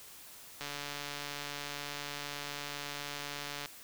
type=click train; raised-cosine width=0.2 ms; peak=-22 dBFS; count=440; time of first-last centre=0.61-3.659 s; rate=144 Hz; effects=white hiss -52 dBFS RMS until 3.83 s